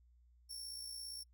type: tone with amplitude modulation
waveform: 25% pulse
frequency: 5460 Hz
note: F8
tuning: 40 cents flat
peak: -38 dBFS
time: 0.49-1.24 s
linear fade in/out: 20 ms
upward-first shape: sine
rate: 57.5 Hz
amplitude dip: 45%
effects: noise-tail reverb RT60 0.1 s tail -24 dB re dry + added 60 Hz sine -64 dBFS peak until 1.33 s